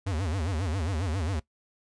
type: tone with vibrato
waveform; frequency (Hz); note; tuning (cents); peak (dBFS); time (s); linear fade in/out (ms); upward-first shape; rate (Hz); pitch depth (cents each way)
square; 86.9; F2; -8; -28; 0.06-1.4; 10; sine; 7.4; 250
effects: noise-tail reverb RT60 0.1 s tail -19 dB re dry + resampled to 22050 Hz